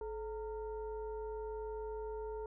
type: tone with frequency modulation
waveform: sine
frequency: 431.5 Hz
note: A4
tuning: 34 cents flat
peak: -39 dBFS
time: 0.01-2.46 s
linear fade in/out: 2 ms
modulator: 482 Hz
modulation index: 0.74
effects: none